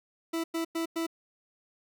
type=tone bursts; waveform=40% pulse; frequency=329.6 Hz; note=E4; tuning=in tune; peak=-28 dBFS; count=4; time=0.33-1.067 s; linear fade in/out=10 ms; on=110 ms; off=99 ms; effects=none